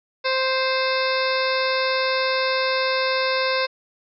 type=harmonic tone; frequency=523.3 Hz; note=C5; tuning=in tune; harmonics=1 / 2 / 3 / 4 / 5 / 7 / 8 / 9 / 10; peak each=-23 / -26 / -28 / -29 / -30 / -31 / -32 / -33 / -33 dBFS; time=0.24-3.67 s; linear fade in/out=20 ms; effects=none